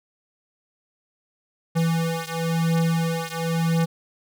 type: beating tone pair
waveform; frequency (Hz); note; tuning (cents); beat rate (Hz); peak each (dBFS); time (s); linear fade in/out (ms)
square; 164.81 / 165.78; E3 / E3; 0 / +10; 0.97; -24 / -25; 1.75-3.86; 20
effects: none